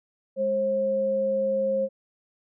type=tone pair together; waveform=sine; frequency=206.7 / 535.5 Hz; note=G#3 / C5; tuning=-8 / +40 cents; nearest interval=octave + major third; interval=1648 cents; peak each=-33 / -22 dBFS; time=0.36-1.89 s; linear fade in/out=50 ms; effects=none